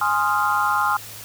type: chord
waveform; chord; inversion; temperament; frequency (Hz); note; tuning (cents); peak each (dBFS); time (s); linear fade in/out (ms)
sine; F minor seventh; first; equal with one note detuned; 830.6 / 1046.5 / 1244.5 / 1392.9; Ab5 / C6 / Eb6 / F6; 0 / 0 / 0 / -5; -23; 0.01-0.97; 5
effects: added 107 Hz sine -46 dBFS peak until 1.24 s + white hiss -38 dBFS RMS until 1.24 s